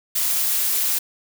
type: noise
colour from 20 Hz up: blue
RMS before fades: -21 dBFS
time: 0.15-0.99 s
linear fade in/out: 10 ms
effects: none